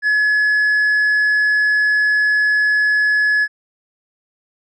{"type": "tone with tanh clipping", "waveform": "triangle", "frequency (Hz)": 1700, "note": "G#6", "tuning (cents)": 40, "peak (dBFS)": -13, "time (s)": [0.02, 3.48], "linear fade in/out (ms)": 50, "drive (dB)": 7, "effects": []}